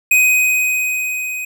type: tone with level ramp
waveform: square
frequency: 2506 Hz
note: D#7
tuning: 12 cents sharp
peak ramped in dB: -9 to -23 dBFS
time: 0.11-1.45 s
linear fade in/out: 5 ms
effects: none